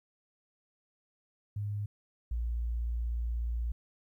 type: tone pair in turn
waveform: sine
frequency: 103.2 / 58.24 Hz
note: G#2 / A#1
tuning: -10 / -1 cents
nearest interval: minor seventh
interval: 991 cents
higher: first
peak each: -32 / -30 dBFS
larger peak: second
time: 1.56-1.86 / 2.31-3.72 s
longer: second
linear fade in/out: 5 ms
effects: 12-bit